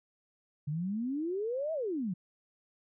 sine exponential two-way sweep, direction up then down, 141.5 to 659.3 to 168.4 Hz, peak -31 dBFS, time 0.67-2.14 s, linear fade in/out 10 ms, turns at 1.73 s, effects none

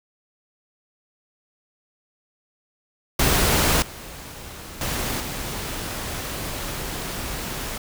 pink noise with level steps, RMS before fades -19 / -38 / -26 / -30 dBFS, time 3.19-7.78 s, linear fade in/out 5 ms, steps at 3.82 / 4.81 / 5.2 s, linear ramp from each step 2 ms, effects none

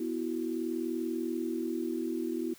sine chord, B suspended fourth, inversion none, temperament equal, 246.9 / 329.6 / 370 Hz, B3 / E4 / F#4, 0 / 0 / 0 cents, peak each -36 / -33 / -37 dBFS, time 0-2.54 s, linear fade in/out 5 ms, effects white hiss -56 dBFS RMS until 2.58 s

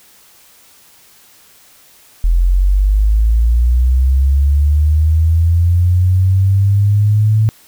sine linear sweep, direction up, 41.48 to 110 Hz, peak -8 dBFS, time 2.24-7.49 s, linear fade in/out 0 ms, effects white hiss -46 dBFS RMS until 7.67 s

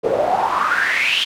pink noise with band-pass filter sweep, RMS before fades -18 dBFS, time 0.03-1.25 s, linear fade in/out 20 ms, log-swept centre 450 to 3300 Hz, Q 8.1, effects none

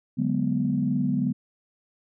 sine chord, G# half-diminished seventh, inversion second, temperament equal with one note detuned, 145.15 / 185 / 207.7 / 246.9 Hz, D3 / F#3 / G#3 / B3, -20 / 0 / 0 / 0 cents, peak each -28 / -28 / -28 / -25 dBFS, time 0.17-1.33 s, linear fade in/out 20 ms, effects tanh soft clip ceiling -11 dBFS

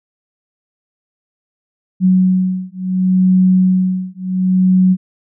sine beating tone pair, 185 / 185.7 Hz, F#3 / F#3, 0 / +7 cents, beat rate 0.7 Hz, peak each -13 dBFS, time 2-4.97 s, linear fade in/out 50 ms, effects none

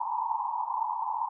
white band-pass noise, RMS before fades -31 dBFS, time 0-1.29 s, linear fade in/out 10 ms, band 850 to 990 Hz, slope 96 dB/octave, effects none

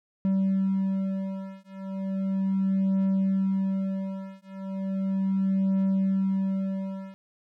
triangle beating tone pair, 192.4 / 192.76 Hz, G3 / G3, -32 / -29 cents, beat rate 0.36 Hz, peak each -25 dBFS, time 0.25-7.14 s, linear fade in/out 0 ms, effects none

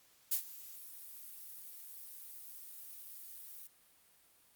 violet noise with ADSR envelope, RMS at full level -30 dBFS, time 0.31-3.67 s, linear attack 14 ms, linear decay 91 ms, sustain -20 dB, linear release 3 ms, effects white hiss -67 dBFS RMS until 4.55 s + Opus 48 kbps

